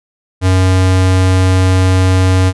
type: tone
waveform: square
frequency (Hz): 93.1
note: F#2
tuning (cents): +11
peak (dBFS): -8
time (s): 0.41-2.53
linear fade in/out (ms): 50
effects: resampled to 24000 Hz